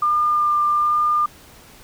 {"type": "tone with vibrato", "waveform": "sine", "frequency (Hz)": 1200, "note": "D6", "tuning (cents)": 37, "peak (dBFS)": -15, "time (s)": [0.02, 1.26], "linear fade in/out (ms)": 5, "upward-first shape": "sine", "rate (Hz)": 1.2, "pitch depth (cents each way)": 10, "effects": ["pink hiss -46 dBFS RMS until 1.83 s"]}